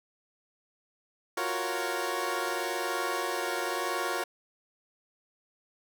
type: chord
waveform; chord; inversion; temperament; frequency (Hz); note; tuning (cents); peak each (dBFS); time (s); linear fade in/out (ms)
15% pulse; Gb major seventh; third; equal; 349.2 / 370 / 466.2 / 554.4; F4 / Gb4 / Bb4 / Db5; 0 / 0 / 0 / 0; -29; 1.37-4.24; 5
effects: none